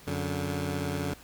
15% pulse tone pair together, 90.65 / 143.9 Hz, F#2 / D3, -35 / -35 cents, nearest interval minor sixth, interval 800 cents, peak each -26 dBFS, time 0.07-1.14 s, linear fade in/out 5 ms, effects pink hiss -52 dBFS RMS until 1.23 s

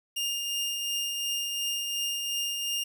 sawtooth tone with tremolo, 2817 Hz, F7, 14 cents sharp, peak -24 dBFS, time 0.16-2.84 s, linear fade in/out 10 ms, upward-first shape triangle, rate 2.8 Hz, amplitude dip 35%, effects 10-bit

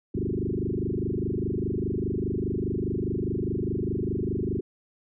sine tone with frequency modulation, 233.5 Hz, A#3, 3 cents sharp, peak -25 dBFS, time 0.14-4.61 s, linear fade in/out 10 ms, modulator 24.9 Hz, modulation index 6.8, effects none

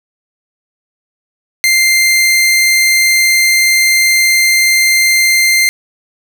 sawtooth tone, 2093 Hz, C7, in tune, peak -4 dBFS, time 1.64-5.69 s, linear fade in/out 0 ms, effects none

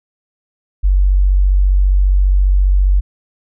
sine tone, 47.41 Hz, F#1, 43 cents sharp, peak -8 dBFS, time 0.83-3.01 s, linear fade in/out 20 ms, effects none

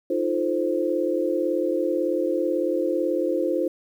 sine chord, F dominant seventh, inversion third, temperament equal, 311.1 / 349.2 / 440 / 523.3 Hz, Eb4 / F4 / A4 / C5, 0 / 0 / 0 / 0 cents, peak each -27 / -25 / -31 / -25 dBFS, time 0.1-3.68 s, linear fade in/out 5 ms, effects 9-bit

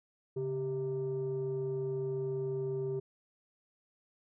sine tone pair together, 139.23 / 392 Hz, C#3 / G4, +8 / 0 cents, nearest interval octave + tritone, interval 1792 cents, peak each -36 / -32 dBFS, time 0.36-3 s, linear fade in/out 10 ms, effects tanh soft clip ceiling -28 dBFS

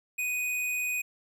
square tone, 2489 Hz, D#7, in tune, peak -29 dBFS, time 0.18-1.02 s, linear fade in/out 10 ms, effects none

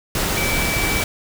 sine tone in noise, 2309 Hz, D7, 30 cents flat, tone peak -23 dBFS, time 0.37-1.03 s, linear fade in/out 2 ms, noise pink, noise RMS -21 dBFS, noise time 0.15-1.04 s, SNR -5 dB, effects none

